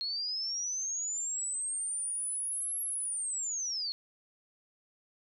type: linear two-way sweep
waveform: sine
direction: up then down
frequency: 4251 to 11300 to 4251 Hz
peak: -32 dBFS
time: 0.01-3.92 s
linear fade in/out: 0 ms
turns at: 2.82 s
effects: none